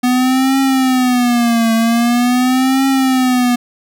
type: tone with vibrato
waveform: square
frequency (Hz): 246.9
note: B3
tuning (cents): 0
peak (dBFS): -11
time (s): 0.03-3.56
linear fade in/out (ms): 10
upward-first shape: triangle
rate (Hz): 0.44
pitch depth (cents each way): 160
effects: none